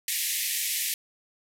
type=band-pass noise; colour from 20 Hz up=white; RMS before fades=-29 dBFS; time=0.08-0.94 s; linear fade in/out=2 ms; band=1800 to 15000 Hz; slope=96 dB/octave; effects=none